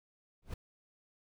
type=noise with exponential growth; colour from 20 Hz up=brown; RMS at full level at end=-32 dBFS; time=0.42-0.54 s; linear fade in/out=5 ms; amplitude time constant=24 ms; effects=none